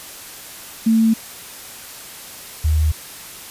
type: tone pair in turn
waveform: sine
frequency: 224.1 / 77.42 Hz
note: A3 / D#2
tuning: +32 / -8 cents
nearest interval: octave + tritone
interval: 1840 cents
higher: first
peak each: -11 / -13 dBFS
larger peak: first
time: 0.86-1.14 / 2.64-2.92 s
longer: neither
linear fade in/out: 10 ms
effects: white hiss -36 dBFS RMS until 3.5 s + resampled to 32000 Hz